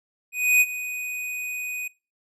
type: tone with ADSR envelope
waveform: square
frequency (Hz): 2489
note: D#7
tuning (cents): 0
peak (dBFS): -14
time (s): 0.32-1.88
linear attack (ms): 290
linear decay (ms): 41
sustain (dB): -15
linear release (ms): 6
effects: noise-tail reverb RT60 0.3 s tail -22 dB re dry + resampled to 32000 Hz